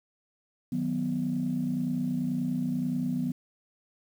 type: chord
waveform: sine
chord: B major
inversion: first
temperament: equal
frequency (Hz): 155.56 / 185 / 246.9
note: D#3 / F#3 / B3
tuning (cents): 0 / 0 / 0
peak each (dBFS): -33 / -32 / -28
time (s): 0.72-3.32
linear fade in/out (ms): 5
effects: tanh soft clip ceiling -19 dBFS + 9-bit

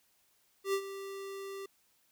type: tone with ADSR envelope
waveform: square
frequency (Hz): 391.9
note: G4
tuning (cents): 0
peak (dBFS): -28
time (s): 0.64-1.66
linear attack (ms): 95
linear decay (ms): 72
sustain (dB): -13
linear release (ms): 5
effects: white hiss -71 dBFS RMS until 2.11 s

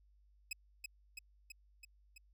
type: tone with echo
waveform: sawtooth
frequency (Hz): 2548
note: D#7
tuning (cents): +41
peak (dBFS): -35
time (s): 0.51-0.53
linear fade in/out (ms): 5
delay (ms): 330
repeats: 5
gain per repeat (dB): -3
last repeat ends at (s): 2.18
effects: added 50 Hz sine -65 dBFS peak until 2.33 s

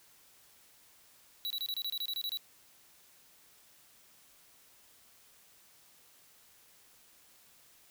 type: tone bursts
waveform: square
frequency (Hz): 3920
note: B7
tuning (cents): -14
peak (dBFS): -34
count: 12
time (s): 1.45-2.372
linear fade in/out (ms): 0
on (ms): 53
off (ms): 26
effects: white hiss -62 dBFS RMS until 7.9 s

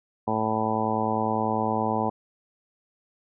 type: harmonic tone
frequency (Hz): 109.8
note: A2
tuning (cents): -3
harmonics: 1 / 2 / 3 / 4 / 5 / 6 / 7 / 8 / 9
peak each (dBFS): -34 / -29 / -34 / -32 / -33 / -35 / -29 / -31 / -31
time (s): 0.27-2.1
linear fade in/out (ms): 10
effects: none

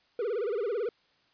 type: tone with vibrato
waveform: triangle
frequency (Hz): 440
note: A4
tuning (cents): 0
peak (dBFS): -26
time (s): 0.19-0.89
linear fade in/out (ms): 2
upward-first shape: sine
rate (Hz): 18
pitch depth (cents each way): 210
effects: white hiss -67 dBFS RMS until 1.33 s + resampled to 11025 Hz

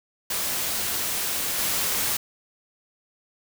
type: noise with level steps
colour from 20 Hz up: white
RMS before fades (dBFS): -27 / -25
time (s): 0.3-2.17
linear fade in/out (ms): 5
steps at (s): 1.58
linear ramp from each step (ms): 2
effects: none

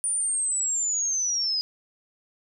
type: linear sweep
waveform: sine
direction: down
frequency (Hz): 9430 to 4931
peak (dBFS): -23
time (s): 0.04-1.61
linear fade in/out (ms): 0
effects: none

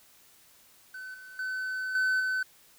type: tone with level steps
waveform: triangle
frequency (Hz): 1517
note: F#6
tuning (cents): +43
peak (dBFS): -37 / -43 / -29 / -22 / -25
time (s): 0.94-2.43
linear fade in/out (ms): 5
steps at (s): 1.14 / 1.39 / 1.95 / 2.2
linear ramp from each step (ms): 2
effects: white hiss -59 dBFS RMS until 2.78 s

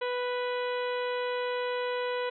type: harmonic tone with a mistuned harmonic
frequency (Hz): 493.9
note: B4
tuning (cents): 0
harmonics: 1 / 2 / 3 / 4 / 5 / 6 / 7 / 8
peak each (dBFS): -30 / -36 / -40 / -42 / -44 / -46 / -47 / -48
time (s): 0.01-2.3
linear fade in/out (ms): 10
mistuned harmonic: 7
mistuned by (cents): -49
effects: none

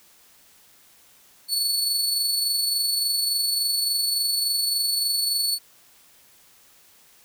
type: tone with amplitude modulation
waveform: sawtooth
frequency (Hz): 4435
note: C#8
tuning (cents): 0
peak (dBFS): -17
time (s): 1.48-5.59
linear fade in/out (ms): 50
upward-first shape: sine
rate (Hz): 23.5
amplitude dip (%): 35
effects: white hiss -55 dBFS RMS until 7.24 s

